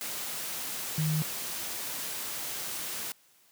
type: tone in noise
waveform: sine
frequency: 155.56 Hz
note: D#3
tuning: in tune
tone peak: -25 dBFS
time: 0.98-1.22 s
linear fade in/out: 0 ms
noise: white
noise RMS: -36 dBFS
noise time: 0.01-3.12 s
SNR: +8 dB
effects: white hiss -63 dBFS RMS until 3.51 s + high-pass 100 Hz 12 dB/octave